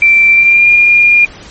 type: tone with pitch glide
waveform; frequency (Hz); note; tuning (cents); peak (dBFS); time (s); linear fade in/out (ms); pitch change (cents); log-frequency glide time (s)
sine; 2346 to 2412; D7 to D7; -2 to +46; -3; 0.02-1.25; 2; +48; 0.31-0.69
effects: pink hiss -33 dBFS RMS until 1.5 s + MP3 32 kbps